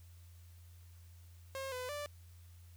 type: tone with pitch steps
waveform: sawtooth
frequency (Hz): 537 / 504 / 586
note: C5 / B4 / D5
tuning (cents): +45 / +35 / -4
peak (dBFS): -36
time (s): 1.55-2.06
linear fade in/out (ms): 0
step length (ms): 170
effects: added 86 Hz sine -54 dBFS peak until 2.76 s + white hiss -68 dBFS RMS until 2.76 s